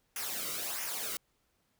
white noise with flanger, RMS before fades -37 dBFS, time 0.16-1.17 s, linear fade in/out 2 ms, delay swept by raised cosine 0.24 to 1.2 ms, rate 1.5 Hz, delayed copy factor -0.65, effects pink hiss -75 dBFS RMS until 1.79 s

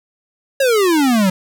square exponential sweep, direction down, 560 to 181.5 Hz, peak -12 dBFS, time 0.6-1.3 s, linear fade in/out 5 ms, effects none

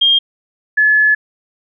sine tone pair in turn, 3218 / 1715 Hz, G7 / A6, +45 / -45 cents, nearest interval major seventh, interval 1090 cents, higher first, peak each -8 dBFS, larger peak neither, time 0.01-0.19 / 0.77-1.15 s, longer second, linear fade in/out 10 ms, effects none

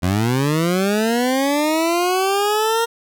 20% pulse linear sweep, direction up, 85 to 466.2 Hz, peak -11 dBFS, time 0.02-2.86 s, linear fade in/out 20 ms, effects none

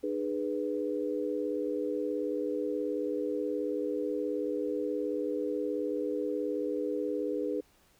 sine chord, G# diminished, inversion second, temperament equal with one note detuned, 301.4 / 415.3 / 493.9 Hz, D4 / G#4 / B4, +45 / 0 / 0 cents, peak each -34 dBFS, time 0.03-7.61 s, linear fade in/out 10 ms, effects pink hiss -65 dBFS RMS until 7.99 s

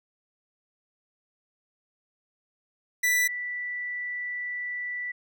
45% pulse / sine tone pair in turn, 1975.5 / 1967.8 Hz, B6 / B6, 0 / -7 cents, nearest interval unison, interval 7 cents, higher first, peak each -21 / -30 dBFS, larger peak first, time 3.03-3.28 / 3.28-5.12 s, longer second, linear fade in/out 10 ms, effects none

